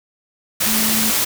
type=tone in noise; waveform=sine; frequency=219.8 Hz; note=A3; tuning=2 cents flat; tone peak=-22 dBFS; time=0.66-1.11 s; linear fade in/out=10 ms; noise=white; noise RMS=-18 dBFS; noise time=0.6-1.25 s; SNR=-7 dB; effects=none